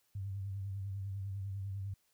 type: tone with vibrato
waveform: sine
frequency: 98 Hz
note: G2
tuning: in tune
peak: -37 dBFS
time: 0.15-1.94 s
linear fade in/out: 5 ms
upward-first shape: sine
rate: 10 Hz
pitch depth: 50 cents each way
effects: white hiss -75 dBFS RMS until 2.13 s